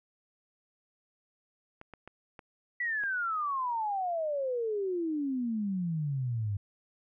clicks, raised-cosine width 0.5 ms, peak -31 dBFS, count 5, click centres 1.814 / 1.937 / 2.076 / 2.392 / 3.037 s
sine exponential sweep, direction down, 1975.5 to 98 Hz, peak -29 dBFS, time 2.8-6.57 s, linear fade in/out 5 ms
effects none

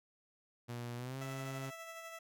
sawtooth tone with pitch glide, 120 to 134.7 Hz, B2 to C#3, -49 to -49 cents, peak -37 dBFS, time 0.68-1.71 s, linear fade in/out 20 ms, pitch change +200 cents, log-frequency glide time 0.96-1.18 s
15% pulse tone with tremolo, 659.3 Hz, E5, in tune, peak -39 dBFS, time 1.21-2.19 s, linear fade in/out 5 ms, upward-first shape sine, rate 12 Hz, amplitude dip 35%
effects none

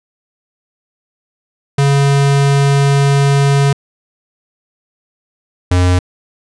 square tone pair in turn, 140 / 90.07 Hz, C#3 / F#2, +18 / -46 cents, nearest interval minor sixth, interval 764 cents, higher first, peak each -9 dBFS, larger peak neither, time 1.78-3.73 / 5.71-5.99 s, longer first, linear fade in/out 5 ms, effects resampled to 22050 Hz

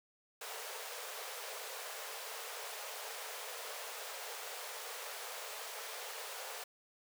pink high-pass noise, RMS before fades -45 dBFS, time 0.41-6.64 s, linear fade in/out 5 ms, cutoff 420 Hz, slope 96 dB/octave, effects none

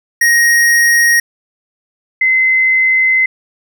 square / sine tone pair in turn, 1876 / 2054 Hz, A#6 / C7, +11 / -33 cents, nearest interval major second, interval 156 cents, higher second, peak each -8 dBFS, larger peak neither, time 0.21-1.2 / 2.21-3.26 s, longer second, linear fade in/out 5 ms, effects none

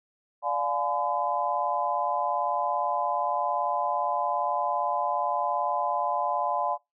sine chord, D diminished seventh, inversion none, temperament just, 587.3 / 704.8 / 845.8 / 1014.9 Hz, D5 / F5 / Ab5 / Cb6, 0 / +16 / +31 / +47 cents, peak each -32 / -30 / -30 / -29 dBFS, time 0.42-6.78 s, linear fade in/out 50 ms, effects noise-tail reverb RT60 0.2 s tail -24 dB re dry

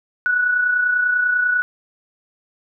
sine tone with amplitude modulation, 1474 Hz, F#6, 7 cents flat, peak -13 dBFS, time 0.26-1.62 s, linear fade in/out 0 ms, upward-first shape sine, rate 30.1 Hz, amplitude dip 45%, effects none

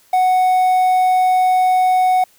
triangle tone with quantisation, 740 Hz, F#5, in tune, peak -9 dBFS, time 0.13-2.24 s, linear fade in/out 5 ms, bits 6, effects white hiss -53 dBFS RMS until 2.38 s

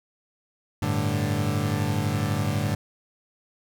30% pulse chord, G suspended second, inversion none, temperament equal, 98 / 110 / 146.83 Hz, G2 / A2 / D3, 0 / 0 / 0 cents, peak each -25 dBFS, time 0.82-2.75 s, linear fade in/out 5 ms, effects none

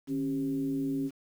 sine tone with frequency modulation, 273.2 Hz, C#4, 25 cents flat, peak -28 dBFS, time 0.07-1.11 s, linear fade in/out 50 ms, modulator 121 Hz, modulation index 0.53, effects 9-bit

